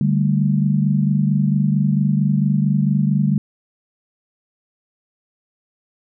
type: chord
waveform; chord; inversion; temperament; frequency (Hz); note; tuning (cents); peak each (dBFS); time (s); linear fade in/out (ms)
sine; D suspended fourth; none; just; 146.83 / 195.78 / 220.2; D3 / G3 / A3; 0 / -2 / +2; -17 / -18 / -22; 0.01-3.38; 2
effects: none